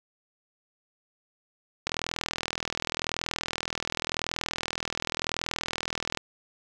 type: click train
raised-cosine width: 0.2 ms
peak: -11 dBFS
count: 177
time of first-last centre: 1.87-6.173 s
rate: 40.9 Hz
effects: none